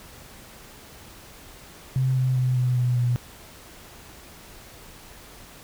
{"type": "tone with pitch steps", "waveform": "sine", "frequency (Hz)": [130.81, 129.01, 127.23, 125.48, 123.75, 122.05], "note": ["C3", "C3", "C3", "B2", "B2", "B2"], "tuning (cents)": [0, -24, -48, 28, 4, -20], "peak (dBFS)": -19, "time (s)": [1.96, 3.16], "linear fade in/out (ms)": 0, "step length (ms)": 200, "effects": ["pink hiss -46 dBFS RMS until 5.63 s"]}